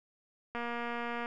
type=click train; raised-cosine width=0.5 ms; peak=-23 dBFS; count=169; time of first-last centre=0.55-1.259 s; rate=237 Hz; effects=none